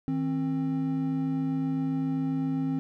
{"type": "tone pair together", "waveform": "triangle", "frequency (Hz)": [158.1, 265.7], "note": ["D#3", "C4"], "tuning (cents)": [28, 27], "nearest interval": "major sixth", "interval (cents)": 899, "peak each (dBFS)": [-29, -25], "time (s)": [0.08, 2.79], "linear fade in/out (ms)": 0, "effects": []}